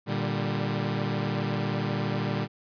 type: chord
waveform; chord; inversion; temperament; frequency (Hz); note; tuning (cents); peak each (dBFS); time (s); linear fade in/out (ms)
sawtooth; G minor; first; equal with one note detuned; 116.54 / 148.97 / 196; Bb2 / D3 / G3; 0 / +25 / 0; -27; 0.06-2.48; 50
effects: resampled to 11025 Hz